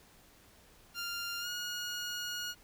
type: tone with pitch glide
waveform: 15% pulse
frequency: 1396.9 to 1442 Hz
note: F6 to F#6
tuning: 0 to -45 cents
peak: -30 dBFS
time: 0.94-2.55 s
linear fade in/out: 50 ms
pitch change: +55 cents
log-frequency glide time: 1.4-1.48 s
effects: pink hiss -61 dBFS RMS until 2.63 s